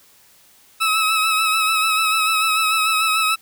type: tone with vibrato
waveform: 20% pulse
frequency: 1292 Hz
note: E6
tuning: 35 cents flat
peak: -11 dBFS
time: 0.8-3.36 s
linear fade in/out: 20 ms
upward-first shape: sine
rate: 6.8 Hz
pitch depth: 34 cents each way
effects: white hiss -52 dBFS RMS until 3.41 s